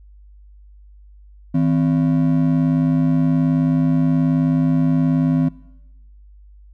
triangle ring-modulated tone, 209.5 Hz, G#3, 15 cents sharp, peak -9 dBFS, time 1.54-5.49 s, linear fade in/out 10 ms, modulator 49.4 Hz, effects noise-tail reverb RT60 1.0 s tail -21 dB re dry + added 50 Hz sine -42 dBFS peak until 6.73 s

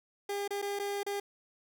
30% pulse tone with dropouts, 403.5 Hz, G#4, 50 cents flat, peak -30 dBFS, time 0.29-1.2 s, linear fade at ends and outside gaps 5 ms, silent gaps 0.478-0.506 / 0.618-0.624 / 0.791-0.796 / 1.032-1.064 s, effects none

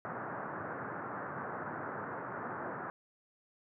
white band-pass noise, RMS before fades -41 dBFS, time 0.05-2.9 s, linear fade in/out 0 ms, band 100 to 1600 Hz, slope 48 dB/octave, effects none

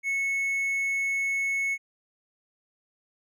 triangle tone, 2200 Hz, C#7, 14 cents flat, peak -23 dBFS, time 0.03-1.78 s, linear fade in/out 50 ms, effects none

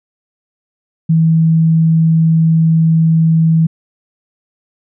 sine tone, 162.1 Hz, E3, 29 cents flat, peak -7 dBFS, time 1.09-3.67 s, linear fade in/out 10 ms, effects none

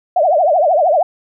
sine tone with vibrato, 659.3 Hz, E5, in tune, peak -9 dBFS, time 0.16-1.03 s, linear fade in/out 5 ms, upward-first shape triangle, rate 13 Hz, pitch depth 270 cents each way, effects none

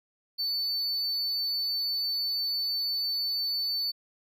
triangle tone, 4503 Hz, C#8, 26 cents sharp, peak -26 dBFS, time 0.38-3.92 s, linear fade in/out 20 ms, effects none

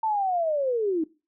sine linear sweep, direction down, 899 to 305.6 Hz, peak -22 dBFS, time 0.03-1.04 s, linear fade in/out 5 ms, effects noise-tail reverb RT60 0.3 s tail -20 dB re dry

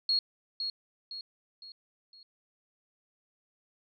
sine tone with echo, 4303 Hz, C8, 48 cents sharp, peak -24 dBFS, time 0.09-0.19 s, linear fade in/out 2 ms, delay 510 ms, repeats 4, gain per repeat -7 dB, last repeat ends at 2.23 s, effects none

